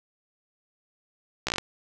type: slowing click train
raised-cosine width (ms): 0.2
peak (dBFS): -9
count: 7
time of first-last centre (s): 1.47-1.583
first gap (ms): 15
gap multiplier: 1.09
effects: none